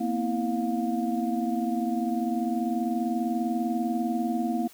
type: tone cluster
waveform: sine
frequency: 232.1 / 252.3 / 327.2 / 708 Hz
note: A#3 / B3 / E4 / F5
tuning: -7 / +37 / -13 / +23 cents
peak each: -28 / -31 / -31 / -32 dBFS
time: 0-4.68 s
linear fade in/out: 10 ms
effects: white hiss -53 dBFS RMS until 4.73 s